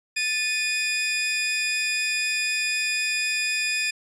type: tone pair together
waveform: sawtooth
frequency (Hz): 1760 / 2474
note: A6 / D#7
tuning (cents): 0 / -10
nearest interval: tritone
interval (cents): 590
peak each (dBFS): -27 / -20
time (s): 0.16-3.91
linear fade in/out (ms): 10
effects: resampled to 22050 Hz